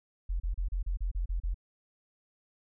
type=tone bursts; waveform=sine; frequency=43.54 Hz; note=F1; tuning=5 cents flat; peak=-28 dBFS; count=9; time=0.29-1.544 s; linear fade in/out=10 ms; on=110 ms; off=33 ms; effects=none